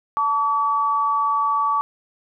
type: tone pair together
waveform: sine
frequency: 883.1 / 1143 Hz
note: A5 / D6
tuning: +6 / -47 cents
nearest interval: major third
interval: 447 cents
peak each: -24 / -18 dBFS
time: 0.17-1.81 s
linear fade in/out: 0 ms
effects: none